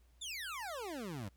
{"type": "exponential sweep", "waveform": "25% pulse", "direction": "down", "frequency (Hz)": [3704, 91.2], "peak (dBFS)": -37, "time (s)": [0.21, 1.29], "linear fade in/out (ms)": 10, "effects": ["added 60 Hz sine -63 dBFS peak until 1.36 s", "pink hiss -75 dBFS RMS until 1.36 s"]}